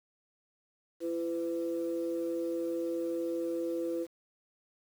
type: tone pair together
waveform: sine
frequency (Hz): 336.4 / 504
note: E4 / B4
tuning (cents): +35 / +35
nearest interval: perfect fifth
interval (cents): 700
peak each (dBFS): -32 / -34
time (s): 1-4.07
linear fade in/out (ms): 50
effects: tanh soft clip ceiling -24 dBFS + 9-bit